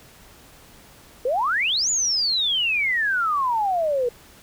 sine exponential two-way sweep, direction up then down, 470.3 to 7060 to 470.3 Hz, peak -19 dBFS, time 1.25-4.09 s, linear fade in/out 5 ms, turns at 1.9 s, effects pink hiss -49 dBFS RMS until 4.42 s

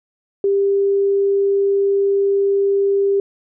sine tone, 396.9 Hz, G4, 22 cents sharp, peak -13 dBFS, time 0.44-3.2 s, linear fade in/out 2 ms, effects none

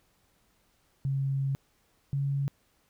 sine tone pair in turn, 136.5 / 139.37 Hz, C#3 / C#3, -26 / +10 cents, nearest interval unison, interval 36 cents, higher second, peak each -26 / -26 dBFS, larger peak neither, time 1.05-1.55 / 2.13-2.48 s, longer first, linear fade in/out 0 ms, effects pink hiss -69 dBFS RMS until 2.89 s

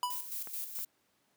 square tone with exponential decay, 987.8 Hz, B5, in tune, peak -28 dBFS, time 0.03-0.28 s, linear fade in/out 1 ms, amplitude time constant 53 ms
violet noise with tremolo, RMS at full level -38 dBFS, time 0.1-0.85 s, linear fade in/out 5 ms, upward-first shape square, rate 4.6 Hz, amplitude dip 55%
clicks, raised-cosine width 0.5 ms, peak -31 / -36 dBFS, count 2, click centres 0.473 / 0.789 s
effects pink hiss -73 dBFS RMS until 1.36 s + high-pass 150 Hz 12 dB/octave

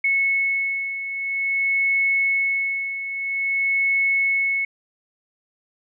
sine beating tone pair, 2198 / 2198.5 Hz, C#7 / C#7, -15 / -15 cents, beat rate 0.5 Hz, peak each -26 / -20 dBFS, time 0.04-4.65 s, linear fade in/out 5 ms, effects none

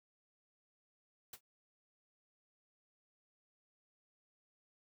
white noise with exponential decay, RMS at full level -43 dBFS, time 1.33-1.41 s, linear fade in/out 5 ms, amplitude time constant 16 ms, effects none

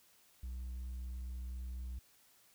triangle tone with hard clipping, 62.1 Hz, B1, 10 cents sharp, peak -39 dBFS, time 0.43-1.99 s, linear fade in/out 5 ms, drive 1 dB, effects white hiss -67 dBFS RMS until 2.54 s

